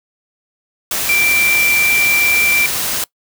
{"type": "tone in noise", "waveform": "sine", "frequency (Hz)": 2351, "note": "D7", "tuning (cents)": 1, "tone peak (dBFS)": -12, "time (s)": [1.09, 2.66], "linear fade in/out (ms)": 2, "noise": "white", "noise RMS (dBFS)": -19, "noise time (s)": [0.91, 3.04], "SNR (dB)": 4, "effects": ["noise-tail reverb RT60 0.1 s tail -22 dB re dry"]}